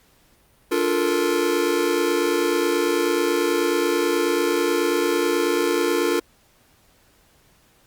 square chord, Bb major seventh, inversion first, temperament just, 291.4 / 349.6 / 437 / 466.2 Hz, D4 / F4 / A4 / Bb4, -13 / +2 / -12 / 0 cents, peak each -27 / -23 / -27 / -25 dBFS, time 0.71-6.2 s, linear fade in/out 10 ms, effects pink hiss -58 dBFS RMS until 7.86 s + Opus 48 kbps

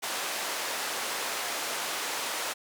pink band-pass noise, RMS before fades -33 dBFS, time 0.02-2.54 s, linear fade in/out 20 ms, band 610 to 12000 Hz, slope 12 dB/octave, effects none

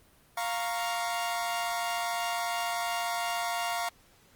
sawtooth chord, Bb minor, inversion second, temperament equal, 698.5 / 932.3 / 1108.7 Hz, F5 / Bb5 / Db6, 0 / 0 / 0 cents, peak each -28 / -31 / -34 dBFS, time 0.37-3.89 s, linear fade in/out 5 ms, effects pink hiss -61 dBFS RMS until 4.35 s + Opus 32 kbps

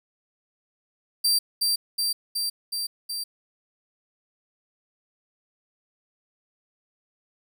sawtooth tone with echo, 4700 Hz, D8, 1 cent sharp, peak -16 dBFS, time 1.24-1.39 s, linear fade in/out 10 ms, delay 370 ms, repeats 5, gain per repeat -2 dB, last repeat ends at 3.24 s, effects none

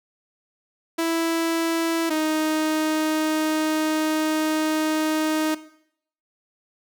sawtooth tone pair in turn, 330 / 311.5 Hz, E4 / D#4, +2 / +2 cents, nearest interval minor second, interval 100 cents, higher first, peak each -17 dBFS, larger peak neither, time 0.98-2.1 / 2.1-5.55 s, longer second, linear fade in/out 10 ms, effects noise-tail reverb RT60 0.7 s tail -17 dB re dry

